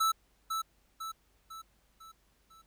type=tone with echo; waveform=square; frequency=1315 Hz; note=E6; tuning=5 cents flat; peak=-26 dBFS; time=0-0.12 s; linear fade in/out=10 ms; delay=500 ms; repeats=5; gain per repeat=-6 dB; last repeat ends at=2.62 s; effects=added 50 Hz sine -70 dBFS peak until 2.66 s + pink hiss -71 dBFS RMS until 2.66 s